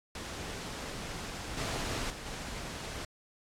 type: noise with level steps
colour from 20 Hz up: pink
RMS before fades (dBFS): -40 / -35 / -43 / -40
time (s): 0.15-3.05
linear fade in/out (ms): 2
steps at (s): 1.57 / 2.1 / 2.26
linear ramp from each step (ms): 5
effects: low-pass 8000 Hz 12 dB/octave + AAC 64 kbps